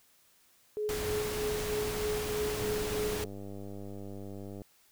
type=tone with tremolo; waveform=sine; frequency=423 Hz; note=G#4; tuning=32 cents sharp; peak=-29 dBFS; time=0.77-3.25 s; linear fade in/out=0 ms; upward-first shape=triangle; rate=3.2 Hz; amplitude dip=60%
type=noise; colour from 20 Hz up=pink; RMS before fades=-37 dBFS; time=0.89-3.24 s; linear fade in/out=0 ms
type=click train; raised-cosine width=2 ms; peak=-31 dBFS; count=203; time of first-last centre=2.59-4.618 s; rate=99.6 Hz
effects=white hiss -65 dBFS RMS until 4.91 s